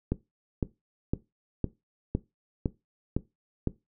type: click train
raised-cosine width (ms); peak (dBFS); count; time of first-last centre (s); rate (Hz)
3; -13; 8; 0.12-3.673; 1.97
effects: noise-tail reverb RT60 0.2 s tail -17 dB re dry